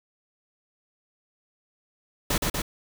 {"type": "noise with echo", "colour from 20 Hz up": "pink", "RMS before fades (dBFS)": -24, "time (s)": [2.3, 2.38], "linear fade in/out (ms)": 5, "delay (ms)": 120, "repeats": 2, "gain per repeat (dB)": -2, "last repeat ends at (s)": 2.62, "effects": []}